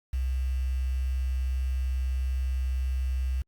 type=tone with quantisation; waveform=sine; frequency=64.4 Hz; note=C2; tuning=27 cents flat; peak=-25 dBFS; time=0.13-3.42 s; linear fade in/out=5 ms; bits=8; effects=Opus 48 kbps